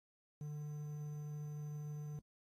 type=tone with quantisation; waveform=triangle; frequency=148.9 Hz; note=D3; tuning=24 cents sharp; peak=-40 dBFS; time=0.41-2.19 s; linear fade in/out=2 ms; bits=11; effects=AAC 32 kbps